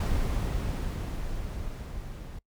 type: noise with level ramp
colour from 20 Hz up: brown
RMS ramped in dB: -26 to -40 dBFS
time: 0-2.39 s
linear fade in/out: 5 ms
effects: noise-tail reverb RT60 0.1 s tail -24 dB re dry